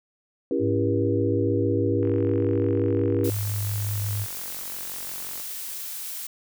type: chord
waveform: sine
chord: C# diminished seventh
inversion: none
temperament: just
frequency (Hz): 277.2 / 332.6 / 399.1 / 479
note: C#4 / E4 / G4 / Bb4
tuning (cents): 0 / +16 / +31 / +47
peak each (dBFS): -27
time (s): 0.51-3.3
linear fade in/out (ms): 2
type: tone with pitch glide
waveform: sine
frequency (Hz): 103.9 to 102.71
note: G#2 to G#2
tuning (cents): +1 to -19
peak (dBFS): -25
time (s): 0.59-4.27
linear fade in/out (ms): 50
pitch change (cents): -20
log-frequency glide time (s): 1.57-2.56
type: click train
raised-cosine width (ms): 0.5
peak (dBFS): -28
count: 155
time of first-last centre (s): 2.03-5.4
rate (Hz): 45.7
type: noise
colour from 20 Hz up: blue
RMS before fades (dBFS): -34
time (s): 3.24-6.27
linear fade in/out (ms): 5
effects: none